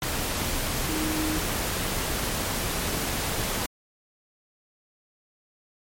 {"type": "tone in noise", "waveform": "sine", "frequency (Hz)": 311.1, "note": "D#4", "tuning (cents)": 0, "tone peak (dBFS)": -28, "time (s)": [0.89, 1.39], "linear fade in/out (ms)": 2, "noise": "pink", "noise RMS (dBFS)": -28, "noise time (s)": [0.02, 3.66], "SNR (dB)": -3, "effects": ["MP3 64 kbps"]}